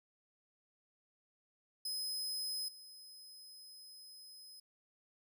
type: tone with level steps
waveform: sawtooth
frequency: 5070 Hz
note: D#8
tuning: 32 cents sharp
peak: -35 / -50 dBFS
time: 1.85-4.6 s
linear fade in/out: 5 ms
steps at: 2.68 s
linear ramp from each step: 5 ms
effects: none